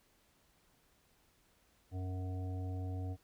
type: harmonic tone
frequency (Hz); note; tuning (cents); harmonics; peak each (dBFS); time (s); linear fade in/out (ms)
92.5; F#2; 0; 1 / 3 / 5 / 7 / 8; -37 / -47 / -53 / -56 / -54; 1.91-3.17; 50
effects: pink hiss -71 dBFS RMS until 3.23 s